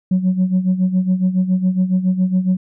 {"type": "tone with tremolo", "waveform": "sine", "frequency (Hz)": 185, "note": "F#3", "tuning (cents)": 0, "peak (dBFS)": -9, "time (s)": [0.11, 2.57], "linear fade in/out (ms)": 5, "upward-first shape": "sine", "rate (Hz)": 7.2, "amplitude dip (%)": 75, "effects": ["tanh soft clip ceiling -9 dBFS"]}